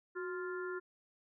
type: harmonic tone with a mistuned harmonic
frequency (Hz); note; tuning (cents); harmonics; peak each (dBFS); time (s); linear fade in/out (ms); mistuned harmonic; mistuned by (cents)
349.2; F4; 0; 1 / 3 / 4 / 5; -39 / -49 / -44 / -50; 0.15-0.8; 20; 1; +81
effects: none

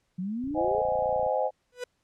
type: exponential sweep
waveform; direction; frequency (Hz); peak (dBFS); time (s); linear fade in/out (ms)
sine; up; 174.8 to 459; -29; 0.18-0.82; 10
type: click train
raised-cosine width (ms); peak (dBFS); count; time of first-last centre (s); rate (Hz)
5; -33; 25; 0.44-1.265; 29.1
type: chord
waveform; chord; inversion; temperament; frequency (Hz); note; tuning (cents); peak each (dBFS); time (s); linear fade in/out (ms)
sine; Ab dominant seventh; first; just; 519.1 / 623 / 747.5 / 830.6; C5 / Eb5 / Gb5 / Ab5; -14 / +2 / +17 / 0; -28 / -29 / -32 / -30; 0.54-1.51; 50
type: tone with exponential growth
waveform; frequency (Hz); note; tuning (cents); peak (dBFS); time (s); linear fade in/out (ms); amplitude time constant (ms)
45% pulse; 493.9; B4; 0; -29; 1.72-1.84; 5; 26
effects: pink hiss -74 dBFS RMS until 2.03 s + low-pass 9000 Hz 12 dB/octave

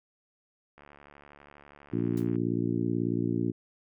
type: click train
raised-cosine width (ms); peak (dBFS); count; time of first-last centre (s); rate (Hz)
0.5; -36; 115; 0.78-2.357; 72.3
type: harmonic tone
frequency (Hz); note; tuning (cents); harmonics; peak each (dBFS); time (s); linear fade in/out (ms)
58.27; A#1; 0; 2 / 3 / 4 / 5 / 6 / 7; -33 / -33 / -33 / -31 / -33 / -41; 1.92-3.52; 20
type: noise with exponential decay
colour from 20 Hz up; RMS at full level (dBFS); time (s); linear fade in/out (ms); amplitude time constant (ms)
white; -44; 2.17-2.29; 5; 25
effects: none

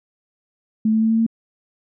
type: tone with pitch steps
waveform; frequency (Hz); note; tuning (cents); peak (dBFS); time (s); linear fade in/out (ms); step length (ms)
sine; 218.4 / 220.4 / 222.5 / 224.5 / 226.6; A3 / A3 / A3 / A3 / A#3; -13 / +3 / +20 / +35 / -49; -14; 0.85-1.265; 5; 83
effects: none

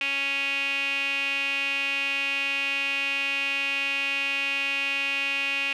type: tone with band-pass filter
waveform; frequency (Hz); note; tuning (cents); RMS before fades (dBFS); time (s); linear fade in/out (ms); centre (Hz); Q
sawtooth; 277.2; C#4; 0; -27; 0.01-5.73; 2; 2600; 9.2
effects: none

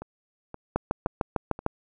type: two click trains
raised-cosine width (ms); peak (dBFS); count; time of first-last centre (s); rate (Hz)
1; -23 / -10; 4 / 7; 0.02-1.591 / 0.76-1.664; 1.91 / 6.64
effects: none

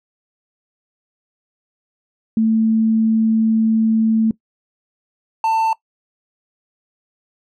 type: tone pair in turn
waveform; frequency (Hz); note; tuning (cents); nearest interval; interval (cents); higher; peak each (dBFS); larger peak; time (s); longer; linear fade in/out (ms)
sine / triangle; 222.1 / 892.5; A3 / A5; +16 / +24; 2 octaves; 2408; second; -12; neither; 2.37-4.31 / 5.44-5.73; first; 2
effects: noise-tail reverb RT60 0.1 s tail -20 dB re dry

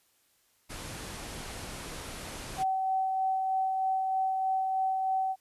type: low-pass noise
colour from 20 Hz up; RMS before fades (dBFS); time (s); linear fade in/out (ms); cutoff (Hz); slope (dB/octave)
pink; -41; 0.69-2.64; 20; 12000; 96
type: tone with tremolo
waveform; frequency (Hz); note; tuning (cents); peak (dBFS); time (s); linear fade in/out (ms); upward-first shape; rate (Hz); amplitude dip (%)
sine; 762; G5; -49; -25; 2.57-5.36; 50; sine; 3.2; 25
effects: white hiss -69 dBFS RMS until 5.4 s + resampled to 32000 Hz

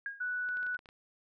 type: tone with exponential decay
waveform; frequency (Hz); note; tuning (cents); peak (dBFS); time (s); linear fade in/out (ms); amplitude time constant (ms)
sine; 1632; G#6; -31; -32; 0.06-0.31; 1; 54
type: tone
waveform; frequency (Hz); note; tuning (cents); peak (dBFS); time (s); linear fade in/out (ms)
sine; 1480; F#6; 0; -32; 0.2-0.77; 10
type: clicks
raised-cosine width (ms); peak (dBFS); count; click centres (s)
0.3; -37; 8; 0.489 / 0.571 / 0.63 / 0.666 / 0.746 / 0.791 / 0.858 / 0.889
effects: none

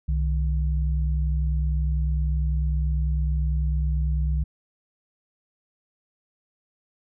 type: tone pair together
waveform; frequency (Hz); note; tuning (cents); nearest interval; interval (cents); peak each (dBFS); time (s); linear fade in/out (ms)
sine; 64.58 / 153.6; C2 / D#3; -22 / -22; octave + minor third; 1500; -21 / -29; 0.08-4.44; 10
effects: none

